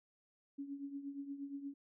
sine tone with tremolo, 280 Hz, C#4, 18 cents sharp, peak -39 dBFS, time 0.58-1.74 s, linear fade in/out 10 ms, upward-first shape triangle, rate 8.5 Hz, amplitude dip 75%, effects none

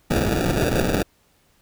white noise with sample-and-hold, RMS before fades -21 dBFS, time 0.1-1.03 s, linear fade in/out 10 ms, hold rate 1050 Hz, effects pink hiss -61 dBFS RMS until 1.61 s

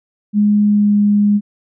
sine tone with pitch glide, 207.7 to 205.9 Hz, G#3 to G#3, 0 to -15 cents, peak -9 dBFS, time 0.33-1.41 s, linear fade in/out 50 ms, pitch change -15 cents, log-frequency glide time 0.64-0.96 s, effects none

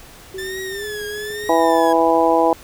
sine tone with pitch glide, 379.9 to 419.1 Hz, F#4 to G#4, +46 to +16 cents, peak -27 dBFS, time 0.34-1.5 s, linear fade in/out 5 ms, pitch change +170 cents, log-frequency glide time 0.69-0.85 s
sawtooth tone with vibrato, 1760 Hz, A6, in tune, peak -25 dBFS, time 0.38-1.93 s, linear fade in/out 5 ms, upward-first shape triangle, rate 1.1 Hz, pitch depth 140 cents each way
clicks, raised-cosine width 2 ms, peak -27 dBFS, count 4, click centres 1.015 / 1.179 / 1.305 / 1.439 s
harmonic tone, 164.81 Hz, E3, in tune, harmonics 2 / 3 / 4 / 5 / 6, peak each -19 / -18 / -18 / -18 / -20 dBFS, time 1.49-2.53 s, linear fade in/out 2 ms
effects pink hiss -42 dBFS RMS until 2.63 s

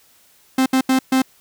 45% pulse tone bursts at uneven times, 261.7 Hz, C4, in tune, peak -13 dBFS, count 4, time 0.58-0.66 / 0.73-0.81 / 0.89-0.99 / 1.12-1.22 s, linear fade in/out 5 ms, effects white hiss -54 dBFS RMS until 1.4 s

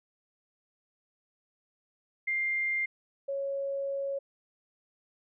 sine tone pair in turn, 2100 / 552.7 Hz, C7 / C#5, +6 / -5 cents, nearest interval octave + major seventh, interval 2311 cents, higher first, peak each -27 / -30 dBFS, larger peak first, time 2.27-2.86 / 3.28-4.19 s, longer second, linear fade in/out 10 ms, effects none

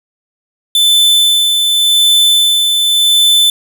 45% pulse tone with tremolo, 3520 Hz, A7, in tune, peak -6 dBFS, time 0.75-3.5 s, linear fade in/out 2 ms, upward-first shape sine, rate 0.88 Hz, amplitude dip 35%, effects none

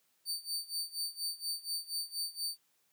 sawtooth tone with tremolo, 4581 Hz, D8, 44 cents flat, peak -30 dBFS, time 0.25-2.58 s, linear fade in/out 50 ms, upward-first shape sine, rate 4.2 Hz, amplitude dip 90%, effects white hiss -74 dBFS RMS until 2.92 s + high-pass 100 Hz 12 dB/octave

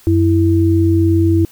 sine tone pair together, 92.5 / 329.9 Hz, F#2 / E4, 0 / +1 cents, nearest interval octave + minor seventh, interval 2201 cents, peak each -12 dBFS, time 0.07-1.45 s, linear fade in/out 0 ms, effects white hiss -46 dBFS RMS until 1.51 s

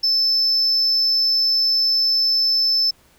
sine tone, 5270 Hz, E8, 1 cent flat, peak -13 dBFS, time 0.03-2.91 s, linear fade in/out 10 ms, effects tanh soft clip ceiling -13 dBFS + pink hiss -55 dBFS RMS until 3.18 s

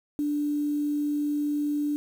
sine tone with quantisation, 293.7 Hz, D4, in tune, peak -24 dBFS, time 0.19-1.96 s, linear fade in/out 0 ms, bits 8, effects none

